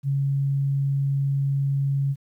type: tone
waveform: sine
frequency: 138.59 Hz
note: C#3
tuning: in tune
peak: -20 dBFS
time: 0.03-2.16 s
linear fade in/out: 50 ms
effects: 10-bit